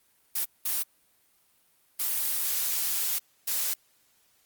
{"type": "noise bursts at uneven times", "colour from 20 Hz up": "blue", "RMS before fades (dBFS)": -28, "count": 4, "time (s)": [[0.35, 0.45], [0.65, 0.83], [1.99, 3.19], [3.47, 3.74]], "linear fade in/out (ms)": 10, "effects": ["white hiss -66 dBFS RMS until 4.45 s", "Opus 32 kbps"]}